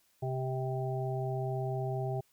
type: harmonic tone with a mistuned harmonic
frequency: 130.81 Hz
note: C3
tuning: in tune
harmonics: 1 / 3 / 5 / 6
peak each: -33 / -38 / -40 / -41 dBFS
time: 0.22-2.21 s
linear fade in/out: 10 ms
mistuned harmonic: 5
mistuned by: -19 cents
effects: white hiss -70 dBFS RMS until 2.32 s